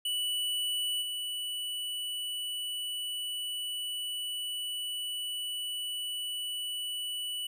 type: tone with level steps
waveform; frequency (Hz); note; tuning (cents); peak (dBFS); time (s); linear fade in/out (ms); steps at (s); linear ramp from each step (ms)
square; 2960; F#7; 0; -30 / -34; 0.05-7.47; 5; 1.01; 20
effects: none